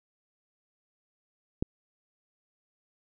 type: click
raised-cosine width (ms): 3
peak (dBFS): -14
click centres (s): 1.625
effects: none